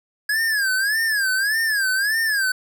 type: tone with vibrato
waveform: square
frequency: 1659 Hz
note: G#6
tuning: 2 cents flat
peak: -19 dBFS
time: 0.29-2.52 s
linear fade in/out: 5 ms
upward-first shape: sine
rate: 1.7 Hz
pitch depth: 160 cents each way
effects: none